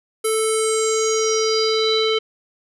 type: tone with low-pass filter sweep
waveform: square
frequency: 440 Hz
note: A4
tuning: in tune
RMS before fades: -19 dBFS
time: 0.24-2.19 s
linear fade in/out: 10 ms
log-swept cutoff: 11000 to 3400 Hz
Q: 7.5
effects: none